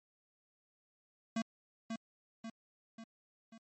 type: tone with echo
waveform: square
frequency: 225.8 Hz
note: A3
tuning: 45 cents sharp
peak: -33 dBFS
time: 1.36-1.42 s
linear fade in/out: 5 ms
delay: 540 ms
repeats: 4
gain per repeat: -5 dB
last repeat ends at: 3.58 s
effects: MP3 32 kbps